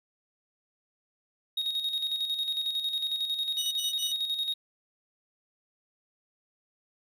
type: tone with tremolo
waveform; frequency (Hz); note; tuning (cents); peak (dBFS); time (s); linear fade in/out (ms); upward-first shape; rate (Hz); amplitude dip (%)
triangle; 3750; A#7; +10; -25; 1.57-4.54; 5; square; 11; 50
type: tone bursts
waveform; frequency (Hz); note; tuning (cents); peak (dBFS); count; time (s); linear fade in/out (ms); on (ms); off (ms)
15% pulse; 2960; F#7; 0; -27; 3; 3.57-4.128; 20; 150; 54
effects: none